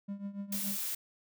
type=tone with tremolo; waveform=triangle; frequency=200 Hz; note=G3; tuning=35 cents sharp; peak=-32 dBFS; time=0.08-0.77 s; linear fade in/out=10 ms; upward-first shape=triangle; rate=7 Hz; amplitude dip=85%
type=noise; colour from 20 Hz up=blue; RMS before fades=-36 dBFS; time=0.52-0.95 s; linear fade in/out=5 ms
effects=none